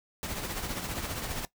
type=noise with tremolo; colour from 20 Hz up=pink; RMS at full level=-33 dBFS; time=0.23-1.45 s; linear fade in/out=0 ms; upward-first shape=triangle; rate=15 Hz; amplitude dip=55%; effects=noise-tail reverb RT60 0.1 s tail -18 dB re dry